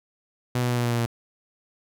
sawtooth tone with pitch steps, 123.8 / 122.73 / 121.67 / 120.62 / 119.58 / 118.55 / 117.53 Hz, B2 / B2 / B2 / B2 / A#2 / A#2 / A#2, +5 / -10 / -25 / -40 / +45 / +30 / +15 cents, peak -18 dBFS, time 0.55-1.061 s, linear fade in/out 5 ms, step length 73 ms, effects none

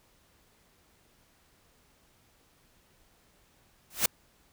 white noise with exponential growth, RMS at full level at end -20 dBFS, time 3.9-4.06 s, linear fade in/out 5 ms, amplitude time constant 34 ms, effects pink hiss -65 dBFS RMS until 4.52 s

